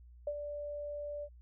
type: tone with ADSR envelope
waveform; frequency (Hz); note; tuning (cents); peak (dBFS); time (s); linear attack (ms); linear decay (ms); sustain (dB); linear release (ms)
sine; 585; D5; -7; -31; 0.27-1.29; 4; 57; -7; 58
effects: added 60 Hz sine -53 dBFS peak until 1.41 s